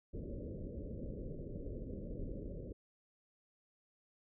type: low-pass noise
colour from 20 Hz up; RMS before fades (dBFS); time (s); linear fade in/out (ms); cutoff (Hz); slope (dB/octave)
pink; -44; 0.13-2.73; 10; 580; 96
effects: none